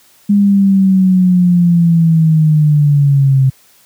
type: linear sweep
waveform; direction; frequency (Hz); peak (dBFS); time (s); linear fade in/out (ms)
sine; down; 204.3 to 131.6; -6; 0.29-3.5; 10
effects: white hiss -48 dBFS RMS until 3.85 s + high-pass 60 Hz 12 dB/octave